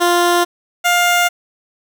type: tone pair in turn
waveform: 15% pulse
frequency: 349.2 / 704.3 Hz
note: F4 / F5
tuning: 0 / +14 cents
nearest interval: octave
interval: 1214 cents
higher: second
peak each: -5 dBFS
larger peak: neither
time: 0-0.45 / 0.84-1.29 s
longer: neither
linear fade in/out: 20 ms
effects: none